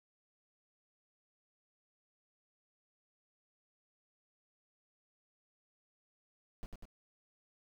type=noise with echo; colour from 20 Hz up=brown; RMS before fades=-42 dBFS; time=6.63-6.66 s; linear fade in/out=0 ms; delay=97 ms; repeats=2; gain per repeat=-3 dB; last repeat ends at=6.854 s; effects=none